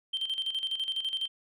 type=tone with tremolo; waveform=sine; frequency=3136 Hz; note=G7; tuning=in tune; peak=-26 dBFS; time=0.13-1.28 s; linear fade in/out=10 ms; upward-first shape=square; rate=12 Hz; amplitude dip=70%; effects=tanh soft clip ceiling -25 dBFS

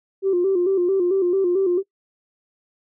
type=tone with vibrato; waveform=sine; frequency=370 Hz; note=F#4; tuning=in tune; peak=-15 dBFS; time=0.22-1.83 s; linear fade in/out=50 ms; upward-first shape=square; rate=4.5 Hz; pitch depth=79 cents each way; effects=noise-tail reverb RT60 0.1 s tail -20 dB re dry + tanh soft clip ceiling -11 dBFS

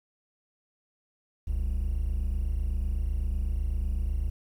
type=tone pair together; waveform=triangle; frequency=41.03 / 69 Hz; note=E1 / C#2; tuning=-7 / -7 cents; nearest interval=major sixth; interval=900 cents; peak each=-26 dBFS; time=1.47-4.3 s; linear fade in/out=10 ms; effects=tanh soft clip ceiling -18 dBFS + 10-bit

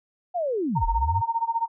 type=linear two-way sweep; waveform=sine; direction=down then up; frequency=740 to 35.31 to 105.5 Hz; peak=-23 dBFS; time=0.34-1.22 s; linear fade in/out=20 ms; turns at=0.85 s
type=tone with tremolo; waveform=sine; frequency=919 Hz; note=A#5; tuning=25 cents flat; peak=-19 dBFS; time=0.75-1.68 s; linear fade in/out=20 ms; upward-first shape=sine; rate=15 Hz; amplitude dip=90%
effects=none

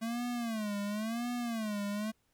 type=tone with vibrato; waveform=square; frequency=222.2 Hz; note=A3; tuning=17 cents sharp; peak=-34 dBFS; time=0.01-2.12 s; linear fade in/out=20 ms; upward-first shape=sine; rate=0.95 Hz; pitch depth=160 cents each way; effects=pink hiss -75 dBFS RMS until 2.33 s

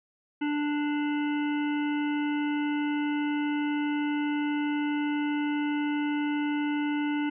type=harmonic tone; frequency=294.6 Hz; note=D4; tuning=6 cents sharp; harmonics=1 / 3 / 5 / 7 / 9 / 10; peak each=-26 / -37 / -39 / -41 / -44 / -46 dBFS; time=0.41-7.3 s; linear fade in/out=10 ms; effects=none

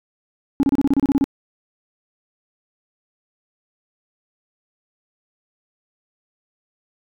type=tone bursts; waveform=sine; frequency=277.2 Hz; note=C#4; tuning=in tune; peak=-10 dBFS; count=11; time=0.6-1.241 s; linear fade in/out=0 ms; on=31 ms; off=30 ms; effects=tanh soft clip ceiling -11 dBFS

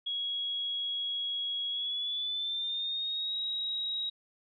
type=tone with pitch glide; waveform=sine; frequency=3322 to 3816 Hz; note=G#7 to A#7; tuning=0 to +40 cents; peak=-31 dBFS; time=0.06-4.1 s; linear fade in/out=10 ms; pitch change=+240 cents; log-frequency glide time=1.69-3.36 s; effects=none

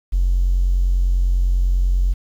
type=tone; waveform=triangle; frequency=45.04 Hz; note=F#1; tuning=46 cents flat; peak=-10 dBFS; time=0.12-2.14 s; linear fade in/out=20 ms; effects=tanh soft clip ceiling -11 dBFS + 8-bit

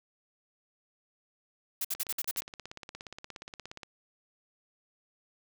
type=noise bursts; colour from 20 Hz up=blue; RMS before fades=-32 dBFS; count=7; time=1.81-2.405 s; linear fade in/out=5 ms; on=37 ms; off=56 ms
type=click train; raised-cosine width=0.2 ms; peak=-25 dBFS; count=33; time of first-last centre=1.95-3.832 s; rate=17 Hz
effects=none

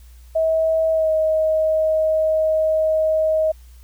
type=tone with pitch glide; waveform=sine; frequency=643 to 629.8 Hz; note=E5 to D#5; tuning=-43 to +21 cents; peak=-15 dBFS; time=0.35-3.52 s; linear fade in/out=10 ms; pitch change=-36 cents; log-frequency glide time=0.92-1.11 s; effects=added 60 Hz sine -41 dBFS peak until 3.83 s + white hiss -56 dBFS RMS until 3.83 s

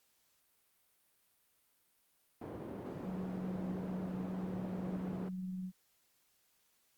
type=band-pass noise; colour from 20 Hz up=white; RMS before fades=-45 dBFS; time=2.41-5.29 s; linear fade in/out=5 ms; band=110 to 410 Hz; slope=12 dB/octave
type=tone with tremolo; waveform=sine; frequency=185 Hz; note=F#3; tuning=in tune; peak=-37 dBFS; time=3.03-5.72 s; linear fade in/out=50 ms; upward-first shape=sine; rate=20 Hz; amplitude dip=25%
effects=white hiss -74 dBFS RMS until 6.97 s + Opus 48 kbps

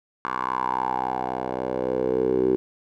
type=tone with band-pass filter sweep; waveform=10% pulse; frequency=63.6 Hz; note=C2; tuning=48 cents flat; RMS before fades=-25 dBFS; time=0.25-2.56 s; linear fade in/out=0 ms; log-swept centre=1200 to 370 Hz; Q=5.7; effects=none

